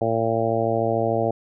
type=harmonic tone; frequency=113.5 Hz; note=A#2; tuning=46 cents flat; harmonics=1 / 2 / 3 / 4 / 5 / 6 / 7; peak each=-28 / -30 / -28 / -26 / -25 / -25 / -30 dBFS; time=0.01-1.31 s; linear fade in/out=5 ms; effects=none